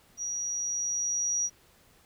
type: tone with level ramp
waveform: sine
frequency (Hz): 5770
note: F#8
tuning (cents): -44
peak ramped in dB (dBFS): -31 to -25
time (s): 0.17-1.5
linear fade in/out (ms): 50
effects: pink hiss -61 dBFS RMS until 2.05 s